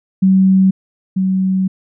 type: tone pair in turn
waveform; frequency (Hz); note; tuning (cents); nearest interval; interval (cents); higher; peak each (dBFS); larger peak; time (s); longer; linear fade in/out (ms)
sine; 190 / 188.8; F#3 / F#3; +46 / +35; unison; 11; first; -7 / -12; first; 0.22-0.71 / 1.16-1.68; second; 10
effects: none